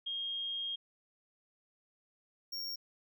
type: tone pair in turn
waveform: sine / square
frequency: 3240 / 5535 Hz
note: G#7 / F8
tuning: -43 / -16 cents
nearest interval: major sixth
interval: 927 cents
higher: second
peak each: -35 / -38 dBFS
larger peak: first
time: 0.06-0.76 / 2.52-2.76 s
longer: first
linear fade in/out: 10 ms
effects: none